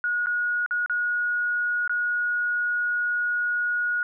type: tone with dropouts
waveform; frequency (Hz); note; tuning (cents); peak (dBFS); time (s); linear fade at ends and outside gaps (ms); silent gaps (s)
sine; 1449; F#6; -37; -22; 0.04-4.03; 1; 0.26-0.269 / 0.662-0.709 / 0.861-0.897 / 1.877-1.895
effects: none